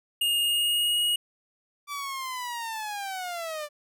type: tone with pitch glide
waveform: square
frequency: 2841 to 2889 Hz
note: F7 to F#7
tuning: +29 to -42 cents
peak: -23 dBFS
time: 0.21-1.16 s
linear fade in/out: 5 ms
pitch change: +29 cents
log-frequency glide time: 0.41-1.04 s
type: linear sweep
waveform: sawtooth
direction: down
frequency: 1167 to 583 Hz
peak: -28 dBFS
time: 1.87-3.69 s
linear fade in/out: 50 ms
effects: none